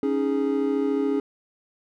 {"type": "chord", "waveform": "triangle", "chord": "C# suspended second", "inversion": "none", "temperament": "equal", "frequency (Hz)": [277.2, 311.1, 415.3], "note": ["C#4", "D#4", "G#4"], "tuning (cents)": [0, 0, 0], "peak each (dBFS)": [-22, -27, -23], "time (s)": [0.03, 1.2], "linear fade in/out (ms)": 2, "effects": []}